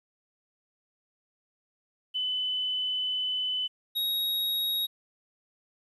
sine / square tone pair in turn, 3012 / 3783 Hz, F#7 / A#7, +30 / +25 cents, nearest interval major third, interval 395 cents, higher second, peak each -27 dBFS, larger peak neither, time 2.14-3.68 / 3.95-4.87 s, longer first, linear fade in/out 20 ms, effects resampled to 32000 Hz + 11-bit

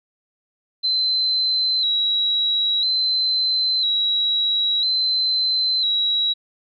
sine tone with vibrato, 3972 Hz, B7, 9 cents sharp, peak -17 dBFS, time 0.83-6.34 s, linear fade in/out 20 ms, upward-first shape square, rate 0.5 Hz, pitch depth 43 cents each way, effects none

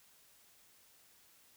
silence, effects white hiss -65 dBFS RMS until 1.56 s

